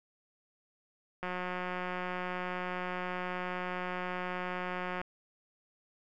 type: click train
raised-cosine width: 0.5 ms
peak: -22 dBFS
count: 686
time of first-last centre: 1.23-5.015 s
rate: 181 Hz
effects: none